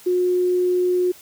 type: tone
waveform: sine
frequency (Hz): 360.9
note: F#4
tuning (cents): -43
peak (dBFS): -16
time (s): 0.06-1.12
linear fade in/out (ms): 10
effects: white hiss -46 dBFS RMS until 1.21 s